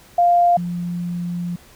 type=tone pair in turn; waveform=sine; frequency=698.5 / 174.62 Hz; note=F5 / F3; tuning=0 / 0 cents; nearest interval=2 octaves; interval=2400 cents; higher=first; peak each=-11 / -22 dBFS; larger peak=first; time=0.18-0.57 / 0.57-1.56 s; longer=second; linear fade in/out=5 ms; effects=pink hiss -48 dBFS RMS until 1.75 s